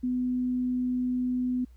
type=tone; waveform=sine; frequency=250.5 Hz; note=B3; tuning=25 cents sharp; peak=-25 dBFS; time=0.03-1.65 s; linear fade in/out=10 ms; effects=added 60 Hz sine -49 dBFS peak until 1.76 s + pink hiss -70 dBFS RMS until 1.76 s